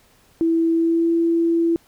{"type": "tone with pitch glide", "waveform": "sine", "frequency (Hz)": [329.6, 334.4], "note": ["E4", "E4"], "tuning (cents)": [0, 25], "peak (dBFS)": -15, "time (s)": [0.41, 1.76], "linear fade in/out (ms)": 0, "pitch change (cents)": 25, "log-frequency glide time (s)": [0.73, 1.1], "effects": ["pink hiss -56 dBFS RMS until 1.87 s"]}